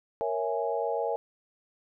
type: chord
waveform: sine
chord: A# half-diminished seventh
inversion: none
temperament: equal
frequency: 466.2 / 554.4 / 659.3 / 830.6 Hz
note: A#4 / C#5 / E5 / G#5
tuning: 0 / 0 / 0 / 0 cents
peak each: -31 / -33 / -33 / -33 dBFS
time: 0.21-1.16 s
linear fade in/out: 0 ms
effects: none